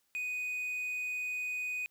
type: tone with quantisation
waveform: triangle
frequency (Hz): 2489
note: D#7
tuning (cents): 0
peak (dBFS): -32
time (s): 0.15-1.86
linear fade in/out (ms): 0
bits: 10
effects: white hiss -75 dBFS RMS until 1.9 s